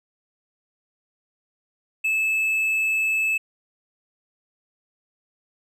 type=tone; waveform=triangle; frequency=2610 Hz; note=E7; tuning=18 cents flat; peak=-18 dBFS; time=2.04-3.38 s; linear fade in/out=10 ms; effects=none